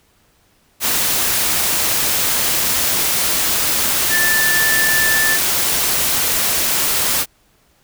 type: tone in noise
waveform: sine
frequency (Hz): 1760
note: A6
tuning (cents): 0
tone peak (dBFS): -15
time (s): 4.09-5.39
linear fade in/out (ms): 50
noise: white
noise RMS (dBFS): -17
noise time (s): 0.8-7.26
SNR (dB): -1
effects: pink hiss -57 dBFS RMS until 7.83 s